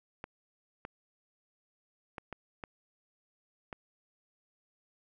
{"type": "clicks", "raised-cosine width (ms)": 0.5, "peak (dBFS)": -25, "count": 6, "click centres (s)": [0.241, 0.851, 2.182, 2.327, 2.638, 3.728], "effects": []}